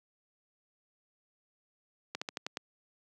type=slowing click train; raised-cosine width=0.2 ms; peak=-18 dBFS; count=6; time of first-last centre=2.15-2.571 s; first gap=65 ms; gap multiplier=1.13; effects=high-pass 200 Hz 12 dB/octave